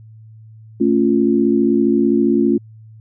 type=chord; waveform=sine; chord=A augmented; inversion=none; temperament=equal with one note detuned; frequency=222 / 277.2 / 349.2 Hz; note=A3 / C#4 / E#4; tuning=+16 / 0 / 0 cents; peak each=-16 dBFS; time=0.8-2.58 s; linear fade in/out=10 ms; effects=added 110 Hz sine -38 dBFS peak until 3 s